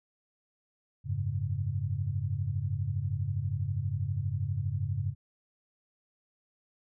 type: chord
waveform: sine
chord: F# suspended second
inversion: none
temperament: equal with one note detuned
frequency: 91.44 / 103.83 / 138.59 Hz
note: F#2 / G#2 / C#3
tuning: -20 / 0 / 0 cents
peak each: -34 / -32 / -34 dBFS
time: 1.04-5.15 s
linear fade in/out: 50 ms
effects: none